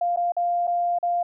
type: tone with dropouts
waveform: sine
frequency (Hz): 698.5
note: F5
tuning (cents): 0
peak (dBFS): -20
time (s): 0.01-1.23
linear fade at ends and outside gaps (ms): 5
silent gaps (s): 0.162-0.171 / 0.321-0.366 / 0.671-0.676 / 0.987-1.028
effects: none